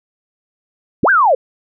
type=linear two-way sweep; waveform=sine; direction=up then down; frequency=86 to 1643 to 472.7 Hz; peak=-8 dBFS; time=1.03-1.35 s; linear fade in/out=5 ms; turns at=1.1 s; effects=none